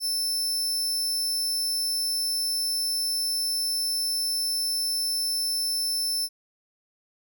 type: tone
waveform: sawtooth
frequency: 5300 Hz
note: E8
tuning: 9 cents sharp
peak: -22 dBFS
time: 0-6.29 s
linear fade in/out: 50 ms
effects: none